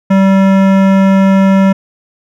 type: tone with hard clipping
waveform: sine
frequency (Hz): 193.3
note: G3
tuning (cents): -24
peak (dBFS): -7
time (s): 0.1-1.73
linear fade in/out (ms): 10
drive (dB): 17
effects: none